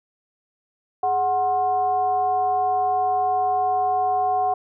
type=tone with frequency modulation; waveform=sine; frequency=740 Hz; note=F#5; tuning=in tune; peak=-18 dBFS; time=1.03-4.54 s; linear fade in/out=5 ms; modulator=323 Hz; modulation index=0.49; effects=none